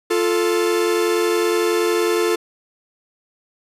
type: tone pair together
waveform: 45% pulse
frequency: 349.2 / 440 Hz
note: F4 / A4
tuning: 0 / 0 cents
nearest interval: major third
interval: 400 cents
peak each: -19 dBFS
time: 0.1-2.36 s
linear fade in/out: 10 ms
effects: resampled to 32000 Hz